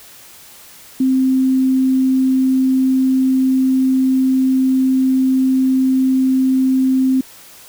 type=tone; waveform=sine; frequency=261.6 Hz; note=C4; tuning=in tune; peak=-11 dBFS; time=1-7.21 s; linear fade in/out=5 ms; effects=white hiss -41 dBFS RMS until 7.68 s